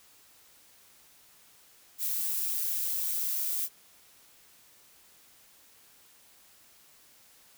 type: noise with amplitude modulation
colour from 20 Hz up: violet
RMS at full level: -29 dBFS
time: 1.98-3.69 s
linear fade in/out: 50 ms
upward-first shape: sine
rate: 167 Hz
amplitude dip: 45%
effects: white hiss -59 dBFS RMS until 7.57 s